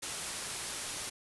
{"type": "low-pass noise", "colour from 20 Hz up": "white", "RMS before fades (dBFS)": -40, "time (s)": [0.02, 1.1], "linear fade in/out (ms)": 10, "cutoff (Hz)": 11000, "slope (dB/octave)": 96, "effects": []}